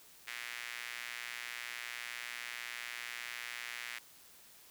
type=tone with high-pass filter; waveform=sawtooth; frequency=120 Hz; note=B2; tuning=49 cents flat; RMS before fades=-44 dBFS; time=0.27-3.99 s; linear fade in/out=10 ms; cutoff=2000 Hz; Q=2.5; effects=white hiss -59 dBFS RMS until 4.7 s